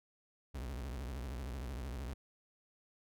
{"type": "tone with vibrato", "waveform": "40% pulse", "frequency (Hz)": 64, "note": "C2", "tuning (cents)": -38, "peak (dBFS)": -39, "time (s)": [0.54, 2.14], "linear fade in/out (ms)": 10, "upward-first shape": "sine", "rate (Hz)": 13, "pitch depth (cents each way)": 220, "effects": []}